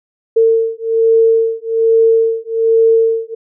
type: beating tone pair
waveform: sine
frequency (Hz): 451.7 / 452.9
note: A4 / A#4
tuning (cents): +45 / -50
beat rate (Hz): 1.2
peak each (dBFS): -12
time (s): 0.36-3.35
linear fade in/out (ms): 10
effects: none